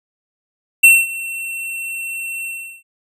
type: tone with ADSR envelope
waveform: square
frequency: 2708 Hz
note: E7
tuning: 46 cents sharp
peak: -4 dBFS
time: 0.83-2.83 s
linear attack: 11 ms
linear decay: 220 ms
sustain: -20 dB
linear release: 370 ms
effects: resampled to 32000 Hz